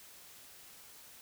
silence, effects white hiss -55 dBFS RMS until 1.21 s

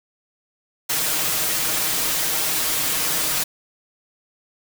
white noise with comb filter, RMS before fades -22 dBFS, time 0.89-3.44 s, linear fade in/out 10 ms, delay 6.4 ms, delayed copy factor +0.85, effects none

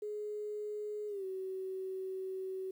sine tone with pitch glide, 420 to 378.5 Hz, G#4 to F#4, +19 to +39 cents, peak -37 dBFS, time 0.02-2.71 s, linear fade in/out 5 ms, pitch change -180 cents, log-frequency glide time 1.08-1.25 s, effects 11-bit

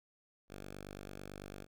5% pulse tone, 49 Hz, G1, in tune, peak -35 dBFS, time 0.48-1.67 s, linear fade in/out 50 ms, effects none

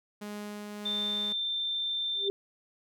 sawtooth tone with tremolo, 207.7 Hz, G#3, in tune, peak -33 dBFS, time 0.21-1.33 s, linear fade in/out 10 ms, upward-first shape triangle, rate 1.6 Hz, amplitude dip 25%
sine tone, 3573 Hz, A7, 26 cents sharp, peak -29 dBFS, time 0.85-2.29 s, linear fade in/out 10 ms
sine tone with exponential growth, 397.2 Hz, G4, 23 cents sharp, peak -23 dBFS, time 2.14-2.3 s, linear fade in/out 0 ms, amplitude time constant 34 ms
effects none

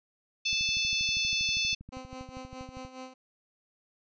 harmonic tone, 876 Hz, A5, 8 cents flat, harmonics 3 / 4 / 5 / 6 / 7, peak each -30 / -32 / -34 / -36 / -37 dBFS, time 0.45-1.75 s, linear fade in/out 10 ms
click train, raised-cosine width 5 ms, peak -33 dBFS, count 30, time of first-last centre 0.53-2.85 s, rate 12.5 Hz
15% pulse tone with tremolo, 258.5 Hz, C4, 21 cents flat, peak -33 dBFS, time 1.92-3.14 s, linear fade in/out 10 ms, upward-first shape sine, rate 4.8 Hz, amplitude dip 70%
effects resampled to 16000 Hz

